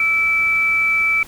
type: tone pair together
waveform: sine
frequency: 1318 / 2313 Hz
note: E6 / D7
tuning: -1 / -27 cents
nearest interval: minor seventh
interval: 974 cents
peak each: -26 / -14 dBFS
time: 0-1.23 s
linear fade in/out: 2 ms
effects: pink hiss -41 dBFS RMS until 1.27 s